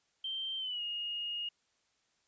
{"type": "tone with pitch glide", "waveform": "sine", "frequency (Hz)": [3136, 2859], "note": ["G7", "F7"], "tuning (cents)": [0, 40], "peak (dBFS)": -35, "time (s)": [0.24, 1.49], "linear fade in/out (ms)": 5, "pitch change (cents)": -160, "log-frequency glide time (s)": [0.58, 0.82], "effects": ["white hiss -75 dBFS RMS until 2.27 s", "resampled to 16000 Hz"]}